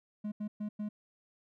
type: tone bursts at uneven times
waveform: triangle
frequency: 210 Hz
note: G#3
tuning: 19 cents sharp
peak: -32 dBFS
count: 4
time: 0.24-0.32 / 0.4-0.48 / 0.6-0.69 / 0.79-0.89 s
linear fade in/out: 10 ms
effects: none